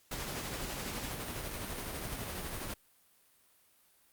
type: noise with tremolo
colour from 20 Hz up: pink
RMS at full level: -38 dBFS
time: 0.11-2.74 s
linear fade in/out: 5 ms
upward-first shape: triangle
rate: 12 Hz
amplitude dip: 35%
effects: white hiss -67 dBFS RMS until 4.12 s + Opus 48 kbps